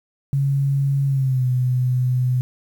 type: tone with pitch glide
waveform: sine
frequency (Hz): 138.59 to 126.36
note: C#3 to B2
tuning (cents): 0 to +40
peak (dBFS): -16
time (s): 0.33-2.41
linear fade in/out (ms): 0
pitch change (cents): -160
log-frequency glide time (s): 1.06-1.46
effects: 8-bit